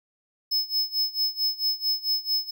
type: tone with tremolo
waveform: square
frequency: 5200 Hz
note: E8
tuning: 24 cents flat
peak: -21 dBFS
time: 0.51-2.51 s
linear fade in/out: 10 ms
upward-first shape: sine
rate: 4.5 Hz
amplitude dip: 90%
effects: none